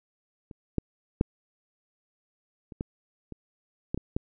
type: clicks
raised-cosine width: 3 ms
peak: -30 / -12 / -8 / -29 / -18 / -26 / -15 / -19 / -14 dBFS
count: 9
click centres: 0.512 / 0.783 / 1.211 / 2.722 / 2.809 / 3.323 / 3.945 / 3.976 / 4.165 s
effects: none